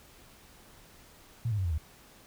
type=tone with pitch steps; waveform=sine; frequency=116.5 / 105 / 94.63 / 85.28 / 76.86 Hz; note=A#2 / G#2 / F#2 / F2 / D#2; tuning=-1 / +19 / +39 / -41 / -21 cents; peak=-27 dBFS; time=1.45-1.78 s; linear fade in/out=5 ms; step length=66 ms; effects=pink hiss -56 dBFS RMS until 2.26 s